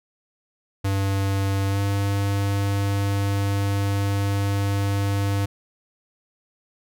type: tone with pitch glide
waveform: square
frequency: 98 to 99.77 Hz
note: G2 to G2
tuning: 0 to +31 cents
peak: -21 dBFS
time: 0.84-5.46 s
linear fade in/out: 10 ms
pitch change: +31 cents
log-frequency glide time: 1.68-1.79 s
effects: none